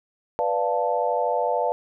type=chord; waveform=sine; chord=B half-diminished seventh; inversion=none; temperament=equal; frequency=493.9 / 587.3 / 698.5 / 880 Hz; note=B4 / D5 / F5 / A5; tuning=0 / 0 / 0 / 0 cents; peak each=-26 dBFS; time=0.39-1.72 s; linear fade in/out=0 ms; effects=none